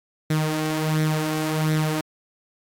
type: tone with flanger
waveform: sawtooth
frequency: 155.56 Hz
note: D#3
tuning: in tune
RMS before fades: -23 dBFS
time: 0.3-2.01 s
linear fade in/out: 5 ms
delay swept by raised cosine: 0.51 to 3.81 ms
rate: 1.4 Hz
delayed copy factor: +0.55
effects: AAC 64 kbps